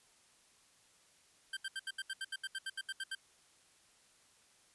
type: tone bursts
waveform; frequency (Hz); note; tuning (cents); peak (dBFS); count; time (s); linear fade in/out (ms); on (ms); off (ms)
25% pulse; 1568; G6; 0; -34; 15; 1.53-3.151; 5; 39; 74
effects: white hiss -67 dBFS RMS until 4.74 s + resampled to 24000 Hz